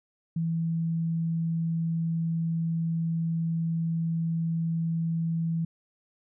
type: tone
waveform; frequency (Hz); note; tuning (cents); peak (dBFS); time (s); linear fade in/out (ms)
sine; 164.81; E3; 0; -25; 0.36-5.65; 5
effects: none